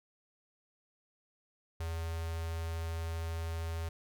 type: tone with notch filter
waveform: square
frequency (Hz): 82.4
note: E2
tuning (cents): 0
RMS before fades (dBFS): -37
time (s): 1.8-3.89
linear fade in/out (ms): 5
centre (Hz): 260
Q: 1.9
effects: none